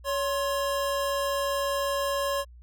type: tone pair together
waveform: square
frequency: 562 / 1060.9 Hz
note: C#5 / C6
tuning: +24 / +24 cents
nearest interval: major seventh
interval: 1100 cents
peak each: -28 / -31 dBFS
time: 0.04-2.45 s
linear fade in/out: 50 ms
effects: added 60 Hz sine -46 dBFS peak until 2.62 s